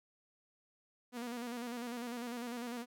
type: tone with vibrato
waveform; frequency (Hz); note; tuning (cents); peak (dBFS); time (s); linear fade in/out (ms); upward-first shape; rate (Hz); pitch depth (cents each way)
sawtooth; 240; B3; -49; -36; 1.12-2.86; 50; square; 10; 49
effects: none

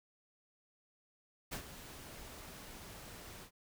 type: noise with ADSR envelope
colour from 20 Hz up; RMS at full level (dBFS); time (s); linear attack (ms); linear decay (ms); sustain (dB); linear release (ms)
pink; -40; 1.51-3.51; 18; 84; -11; 87
effects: none

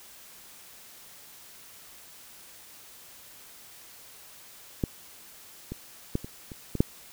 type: clicks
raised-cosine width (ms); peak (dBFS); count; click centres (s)
3; -12 / -21 / -13 / -25 / -27 / -18 / -6; 7; 4.838 / 5.72 / 6.154 / 6.245 / 6.518 / 6.753 / 6.805
effects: white hiss -50 dBFS RMS until 7.12 s

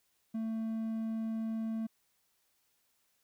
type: tone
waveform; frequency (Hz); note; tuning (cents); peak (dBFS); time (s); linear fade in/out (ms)
triangle; 223.1; A3; +24; -31; 0.34-1.87; 10
effects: white hiss -75 dBFS RMS until 3.23 s

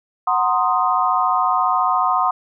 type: chord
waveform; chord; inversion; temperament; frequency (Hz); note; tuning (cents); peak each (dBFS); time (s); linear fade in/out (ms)
sine; C half-diminished seventh; second; equal; 740 / 932.3 / 1046.5 / 1244.5; Gb5 / Bb5 / C6 / Eb6; 0 / 0 / 0 / 0; -20 / -24 / -19 / -20; 0.27-2.31; 5
effects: none

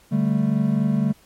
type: chord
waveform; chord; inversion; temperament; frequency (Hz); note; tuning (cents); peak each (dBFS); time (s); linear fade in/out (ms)
triangle; D suspended fourth; none; equal; 146.83 / 196 / 220; D3 / G3 / A3; 0 / 0 / 0; -21 / -20 / -19; 0.11-1.13; 20
effects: pink hiss -55 dBFS RMS until 1.25 s + MP3 64 kbps

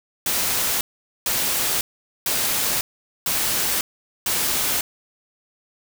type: noise bursts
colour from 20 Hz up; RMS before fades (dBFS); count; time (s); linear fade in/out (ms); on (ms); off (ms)
white; -22; 5; 0.26-4.81; 2; 550; 450
effects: none

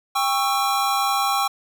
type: chord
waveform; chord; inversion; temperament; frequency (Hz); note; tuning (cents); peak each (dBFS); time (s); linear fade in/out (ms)
square; C# diminished; second; just; 798.3 / 1108.7 / 1330.5; G5 / C#6 / E6; +31 / 0 / +16; -23 / -24 / -27; 0.15-1.48; 10
effects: none

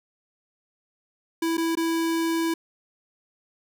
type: tone with dropouts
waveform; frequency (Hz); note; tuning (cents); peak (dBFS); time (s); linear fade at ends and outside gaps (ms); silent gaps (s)
square; 329.6; E4; 0; -23; 1.42-2.54; 5; 1.571-1.578 / 1.753-1.771
effects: none

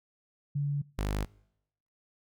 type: tone pair in turn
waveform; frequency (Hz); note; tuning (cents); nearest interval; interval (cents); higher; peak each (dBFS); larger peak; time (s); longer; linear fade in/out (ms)
sine / sawtooth; 143.3 / 50.66; D3 / G#1; -42 / -42; octave + tritone; 1800; first; -27 / -25; second; 0.55-0.82 / 0.98-1.25; neither; 10
effects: noise-tail reverb RT60 0.8 s tail -24 dB re dry

